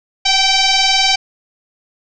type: tone with frequency modulation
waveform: sine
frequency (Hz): 784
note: G5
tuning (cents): 0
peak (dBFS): -10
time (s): 0.25-1.16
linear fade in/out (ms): 10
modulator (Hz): 774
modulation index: 6.5
effects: none